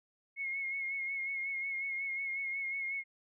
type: tone with vibrato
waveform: sine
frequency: 2171 Hz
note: C#7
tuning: 37 cents flat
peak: -34 dBFS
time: 0.36-3.04 s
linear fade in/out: 50 ms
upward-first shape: sine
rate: 5.5 Hz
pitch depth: 35 cents each way
effects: none